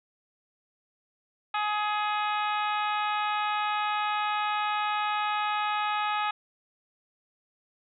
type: harmonic tone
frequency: 420 Hz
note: G#4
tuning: 19 cents sharp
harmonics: 2 / 3 / 4 / 5 / 6 / 7 / 8 / 9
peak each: -29 / -30 / -37 / -41 / -36 / -43 / -42 / -43 dBFS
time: 1.54-6.31 s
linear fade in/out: 5 ms
effects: none